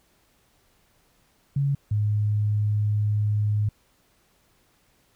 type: tone pair in turn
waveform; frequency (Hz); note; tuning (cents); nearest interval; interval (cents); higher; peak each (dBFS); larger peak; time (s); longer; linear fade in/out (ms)
sine; 140 / 104.88; C#3 / G#2; +18 / +17; perfect fourth; 501; first; -20; neither; 1.56-1.75 / 1.91-3.69; second; 5
effects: pink hiss -64 dBFS RMS until 5.15 s